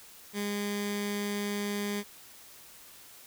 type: tone with notch filter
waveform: 15% pulse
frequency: 204.5 Hz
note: G#3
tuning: 26 cents flat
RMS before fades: -33 dBFS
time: 0.33-2.04 s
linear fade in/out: 50 ms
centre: 690 Hz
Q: 0.94
effects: white hiss -52 dBFS RMS until 3.26 s